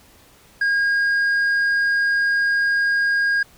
sine tone with tanh clipping, 1627 Hz, G#6, 36 cents flat, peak -17 dBFS, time 0.61-3.43 s, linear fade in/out 5 ms, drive 4 dB, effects pink hiss -51 dBFS RMS until 3.57 s

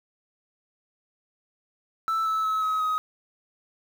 sine tone with pitch steps, 1321 / 1305.8 / 1290.8 / 1276 / 1261.3 Hz, E6 / E6 / E6 / D#6 / D#6, +3 / -17 / -37 / +43 / +23 cents, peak -20 dBFS, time 2.08-2.98 s, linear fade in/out 0 ms, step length 180 ms, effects tanh soft clip ceiling -22 dBFS + 8-bit

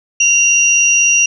sine tone pair together, 2762 / 5772 Hz, F7 / F#8, -20 / -44 cents, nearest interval octave + minor second, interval 1276 cents, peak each -11 dBFS, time 0.2-1.26 s, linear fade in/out 5 ms, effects none

